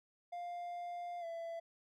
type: tone with pitch glide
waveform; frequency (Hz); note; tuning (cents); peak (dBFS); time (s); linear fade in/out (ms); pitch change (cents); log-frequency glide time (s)
triangle; 701 to 668.6; F5 to E5; +6 to +24; -39; 0.32-1.6; 10; -82; 1.2-1.25
effects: none